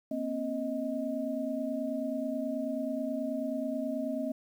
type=tone cluster; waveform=sine; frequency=238.2 / 267.5 / 626 Hz; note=A#3 / C4 / D#5; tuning=+38 / +38 / +10 cents; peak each=-36 / -34 / -35 dBFS; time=0.11-4.32 s; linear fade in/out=5 ms; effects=10-bit